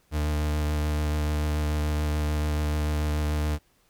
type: tone with vibrato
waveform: 40% pulse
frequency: 75.4 Hz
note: D2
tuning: 46 cents sharp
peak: -23 dBFS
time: 0.11-3.59 s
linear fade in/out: 50 ms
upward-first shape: sine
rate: 6.9 Hz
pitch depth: 14 cents each way
effects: pink hiss -65 dBFS RMS until 3.89 s